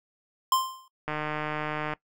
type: tone with exponential decay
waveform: square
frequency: 1046.5 Hz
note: C6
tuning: in tune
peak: -19 dBFS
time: 0.52-0.88 s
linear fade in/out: 2 ms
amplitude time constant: 78 ms
type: click train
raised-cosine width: 0.5 ms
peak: -16 dBFS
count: 131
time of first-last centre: 1.08-1.935 s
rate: 152 Hz
effects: noise-tail reverb RT60 0.1 s tail -20 dB re dry

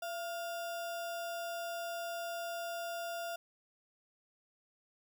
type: tone with sample-and-hold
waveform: sine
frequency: 680 Hz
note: F5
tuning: 46 cents flat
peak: -37 dBFS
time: 0.02-3.36 s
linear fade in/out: 5 ms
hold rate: 2100 Hz
effects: none

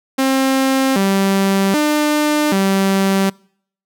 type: tone with pitch steps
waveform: sawtooth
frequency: 266.4 / 195 / 299.7 / 194.1 Hz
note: C4 / G3 / D4 / G3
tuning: +31 / -9 / +35 / -17 cents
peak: -9 dBFS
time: 0.18-3.3 s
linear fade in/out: 10 ms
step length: 780 ms
effects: noise-tail reverb RT60 0.6 s tail -26 dB re dry

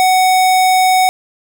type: tone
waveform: square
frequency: 745 Hz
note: F#5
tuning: 12 cents sharp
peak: -9 dBFS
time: 0-1.09 s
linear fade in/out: 0 ms
effects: none

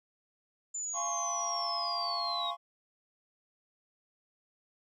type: linear sweep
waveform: sine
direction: down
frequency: 7100 to 3729 Hz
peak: -34 dBFS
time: 0.74-2.51 s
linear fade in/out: 10 ms
type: chord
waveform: triangle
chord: Db major seventh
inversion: first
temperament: just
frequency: 693 / 831.5 / 1039.4 / 1108.7 Hz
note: F5 / Ab5 / C6 / Db6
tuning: -14 / +2 / -12 / 0 cents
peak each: -36 / -41 / -39 / -35 dBFS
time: 0.93-2.57 s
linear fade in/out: 50 ms
effects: none

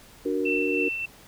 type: chord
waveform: sine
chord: D augmented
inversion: none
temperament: equal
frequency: 293.7 / 370 / 466.2 Hz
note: D4 / F#4 / A#4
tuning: 0 / 0 / 0 cents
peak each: -28 dBFS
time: 0.25-0.89 s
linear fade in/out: 10 ms
type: tone with tremolo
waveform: sine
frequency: 2684 Hz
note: E7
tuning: 31 cents sharp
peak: -24 dBFS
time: 0.45-1.06 s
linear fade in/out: 10 ms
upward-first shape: triangle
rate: 3.3 Hz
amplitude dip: 45%
effects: pink hiss -51 dBFS RMS until 1.27 s

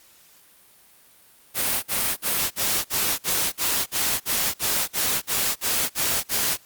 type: noise bursts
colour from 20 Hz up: white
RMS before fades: -23 dBFS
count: 15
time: 1.54-6.576 s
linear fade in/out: 50 ms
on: 290 ms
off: 49 ms
effects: white hiss -54 dBFS RMS until 6.65 s + Opus 48 kbps

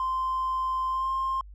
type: tone with pitch glide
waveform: triangle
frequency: 1041 to 1059.2 Hz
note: C6 to C6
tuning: -9 to +21 cents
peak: -22 dBFS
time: 0-1.41 s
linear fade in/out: 2 ms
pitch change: +30 cents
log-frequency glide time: 0.88-1.11 s
effects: tanh soft clip ceiling -22 dBFS + added 50 Hz sine -43 dBFS peak until 1.54 s

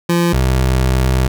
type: tone pair in turn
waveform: 25% pulse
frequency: 171.9 / 64.39 Hz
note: F3 / C2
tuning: -27 / -27 cents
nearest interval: octave + perfect fourth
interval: 1700 cents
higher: first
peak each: -8 dBFS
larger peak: neither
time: 0.09-0.33 / 0.33-1.28 s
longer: second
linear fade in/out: 5 ms
effects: none

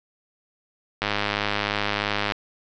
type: click train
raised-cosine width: 0.3 ms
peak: -7 dBFS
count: 135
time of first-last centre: 1.02-2.321 s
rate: 103 Hz
effects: resampled to 16000 Hz + 7-bit

